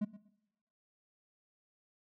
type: tone with echo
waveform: triangle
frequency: 210 Hz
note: G#3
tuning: 19 cents sharp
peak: -28 dBFS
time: 0.01-0.05 s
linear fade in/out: 10 ms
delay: 120 ms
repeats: 2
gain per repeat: -15 dB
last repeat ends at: 0.29 s
effects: noise-tail reverb RT60 0.9 s tail -19 dB re dry